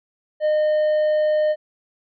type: tone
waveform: triangle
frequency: 611 Hz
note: D#5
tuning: 32 cents flat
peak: -14 dBFS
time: 0.4-1.56 s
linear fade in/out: 50 ms
effects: resampled to 11025 Hz